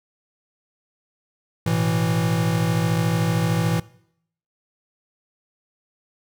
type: chord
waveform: square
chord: A suspended second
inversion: none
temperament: equal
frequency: 110 / 123.47 / 164.81 Hz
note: A2 / B2 / E3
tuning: 0 / 0 / 0 cents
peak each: -24 / -28 / -22 dBFS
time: 1.66-3.8 s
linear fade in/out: 5 ms
effects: noise-tail reverb RT60 0.7 s tail -21 dB re dry